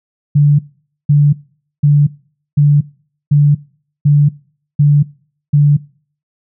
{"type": "tone bursts", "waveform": "sine", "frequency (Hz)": 145.6, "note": "D3", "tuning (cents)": -15, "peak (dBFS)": -5, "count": 8, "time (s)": [0.35, 5.77], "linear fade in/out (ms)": 10, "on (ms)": 240, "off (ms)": 500, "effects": ["noise-tail reverb RT60 0.5 s tail -23 dB re dry"]}